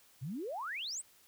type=exponential sweep; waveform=sine; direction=up; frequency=116.3 to 8870 Hz; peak=-37 dBFS; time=0.21-1.02 s; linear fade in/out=20 ms; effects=white hiss -64 dBFS RMS until 1.27 s